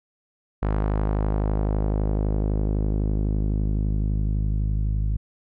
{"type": "tone with low-pass filter sweep", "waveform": "sawtooth", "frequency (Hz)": 51.91, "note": "G#1", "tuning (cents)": 0, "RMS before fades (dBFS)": -23, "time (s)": [0.62, 5.17], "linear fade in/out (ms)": 10, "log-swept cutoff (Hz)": [1300, 120], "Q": 0.96, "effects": []}